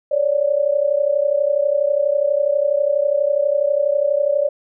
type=tone pair together; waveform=sine; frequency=555.1 / 587.3 Hz; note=C#5 / D5; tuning=+2 / 0 cents; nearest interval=minor second; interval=98 cents; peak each=-18 / -17 dBFS; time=0.11-4.49 s; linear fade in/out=10 ms; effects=none